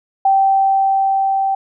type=tone with level ramp; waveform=sine; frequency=778 Hz; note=G5; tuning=13 cents flat; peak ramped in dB=-9 to -14 dBFS; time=0.25-1.55 s; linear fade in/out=5 ms; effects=none